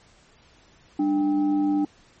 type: tone with frequency modulation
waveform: sine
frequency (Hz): 297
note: D4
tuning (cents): +20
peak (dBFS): -19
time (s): 0.99-1.85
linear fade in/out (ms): 5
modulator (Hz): 495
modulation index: 0.43
effects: pink hiss -56 dBFS RMS until 2.2 s + MP3 32 kbps